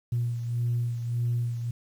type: beating tone pair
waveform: sine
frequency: 119.1 / 120.8 Hz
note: A#2 / B2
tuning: +38 / -38 cents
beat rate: 1.7 Hz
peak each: -25 / -33 dBFS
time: 0.12-1.71 s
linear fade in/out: 5 ms
effects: tanh soft clip ceiling -20 dBFS + 9-bit